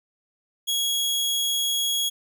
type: tone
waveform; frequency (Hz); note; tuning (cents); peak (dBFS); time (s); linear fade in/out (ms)
sawtooth; 3322; G#7; 0; -19; 0.67-2.1; 20
effects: none